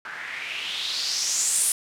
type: noise with low-pass filter sweep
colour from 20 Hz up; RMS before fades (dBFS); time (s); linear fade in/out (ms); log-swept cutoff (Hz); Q
blue; -27; 0.05-1.72; 2; 1500 to 10000; 4.1
effects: none